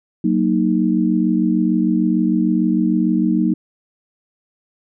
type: chord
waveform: sine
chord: D# minor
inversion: first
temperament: just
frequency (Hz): 186.68 / 233.3 / 311.1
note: F#3 / A#3 / D#4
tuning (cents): +16 / +2 / 0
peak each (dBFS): -18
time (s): 0.24-3.54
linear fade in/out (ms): 5
effects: none